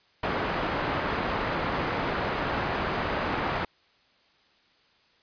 white low-pass noise, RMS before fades -29 dBFS, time 0.23-3.65 s, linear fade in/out 5 ms, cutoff 1300 Hz, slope 12 dB/octave, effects white hiss -63 dBFS RMS until 5.22 s + resampled to 11025 Hz

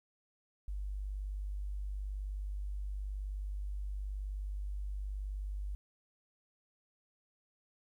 sine tone, 49.51 Hz, G1, 18 cents sharp, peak -36 dBFS, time 0.68-5.75 s, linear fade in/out 0 ms, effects 12-bit

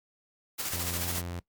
white noise with tremolo, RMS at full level -32 dBFS, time 0.58-1.22 s, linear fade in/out 20 ms, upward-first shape square, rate 14 Hz, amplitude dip 40%
sawtooth tone, 87.31 Hz, F2, in tune, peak -31 dBFS, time 0.73-1.4 s, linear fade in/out 5 ms
effects noise-tail reverb RT60 0.1 s tail -19 dB re dry + Opus 48 kbps

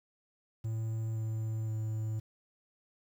triangle tone with pitch steps, 111.6 / 110.51 / 109.43 Hz, A2 / A2 / A2, +25 / +8 / -9 cents, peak -30 dBFS, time 0.64-2.2 s, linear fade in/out 10 ms, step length 520 ms, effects 10-bit

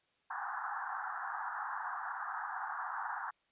pink band-pass noise, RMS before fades -40 dBFS, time 0.3-3.31 s, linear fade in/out 10 ms, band 760 to 1700 Hz, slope 96 dB/octave, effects white hiss -75 dBFS RMS until 3.51 s + resampled to 8000 Hz

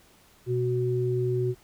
sine tone pair together, 123.47 / 370 Hz, B2 / F#4, 0 / 0 cents, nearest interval octave + perfect fifth, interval 1900 cents, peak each -26 dBFS, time 0.46-1.55 s, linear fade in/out 50 ms, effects pink hiss -58 dBFS RMS until 1.63 s

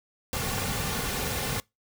pink noise with comb filter, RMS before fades -30 dBFS, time 0.33-1.6 s, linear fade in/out 0 ms, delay 3.1 ms, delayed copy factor -0.55, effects noise-tail reverb RT60 0.2 s tail -24 dB re dry

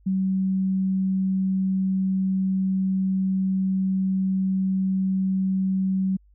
sine tone, 190 Hz, F#3, 46 cents sharp, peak -20 dBFS, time 0.06-6.17 s, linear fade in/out 10 ms, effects added 50 Hz sine -53 dBFS peak until 6.34 s

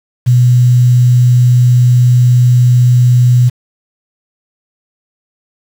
sine tone with quantisation, 123.47 Hz, B2, in tune, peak -4 dBFS, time 0.26-3.5 s, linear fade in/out 20 ms, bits 5, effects none

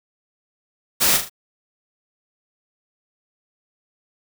white noise with echo, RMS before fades -17 dBFS, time 1-1.18 s, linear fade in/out 20 ms, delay 39 ms, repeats 3, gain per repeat -7 dB, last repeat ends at 1.297 s, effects none

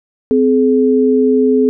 sine tone pair together, 257.9 / 425.3 Hz, C4 / G#4, -25 / +41 cents, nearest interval major sixth, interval 866 cents, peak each -11 dBFS, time 0.31-1.69 s, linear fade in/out 0 ms, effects none

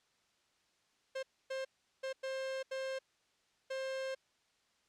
45% pulse tone bursts at uneven times, 530 Hz, C5, 22 cents sharp, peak -37 dBFS, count 6, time 1.15-1.23 / 1.5-1.65 / 2.03-2.13 / 2.23-2.63 / 2.71-2.99 / 3.7-4.15 s, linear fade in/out 10 ms, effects white hiss -74 dBFS RMS until 4.88 s + low-pass 6000 Hz 12 dB/octave

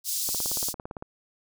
pink high-pass noise, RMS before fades -29 dBFS, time 0.04-0.74 s, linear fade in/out 50 ms, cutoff 4800 Hz, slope 24 dB/octave
click train, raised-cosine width 1 ms, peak -22 dBFS, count 14, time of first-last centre 0.29-1.024 s, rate 17.7 Hz
effects none

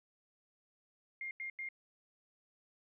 sine tone bursts, 2120 Hz, C7, 22 cents sharp, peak -39 dBFS, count 3, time 1.21-1.688 s, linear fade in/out 2 ms, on 100 ms, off 89 ms, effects none

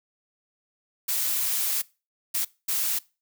blue noise bursts at uneven times, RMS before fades -26 dBFS, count 3, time 1.08-1.82 / 2.34-2.45 / 2.68-2.99 s, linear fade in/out 10 ms, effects noise-tail reverb RT60 0.3 s tail -22 dB re dry

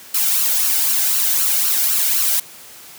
blue noise with flanger, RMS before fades -17 dBFS, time 0.14-2.4 s, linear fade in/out 5 ms, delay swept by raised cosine 0.7 to 1.39 ms, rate 3.9 Hz, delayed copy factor +0.6, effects white hiss -40 dBFS RMS until 2.98 s + high-pass 80 Hz 12 dB/octave

